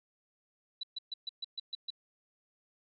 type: tone bursts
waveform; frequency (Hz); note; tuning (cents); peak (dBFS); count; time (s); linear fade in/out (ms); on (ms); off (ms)
sine; 3951; B7; 0; -35; 8; 0.81-1.904; 5; 23; 130
effects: none